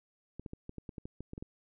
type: clicks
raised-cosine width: 3 ms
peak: -29 dBFS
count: 12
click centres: 0.396 / 0.462 / 0.534 / 0.694 / 0.783 / 0.892 / 0.982 / 1.055 / 1.206 / 1.334 / 1.379 / 1.425 s
effects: none